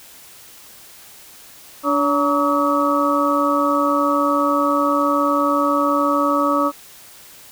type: tone cluster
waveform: sine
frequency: 289 / 569 / 923 / 1139 / 1278 Hz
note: D4 / C#5 / A#5 / C#6 / D#6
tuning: -28 / +45 / -17 / +47 / +46 cents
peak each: -20 / -21 / -28 / -20 / -21 dBFS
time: 1.83-6.72 s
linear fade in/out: 50 ms
effects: white hiss -43 dBFS RMS until 7.51 s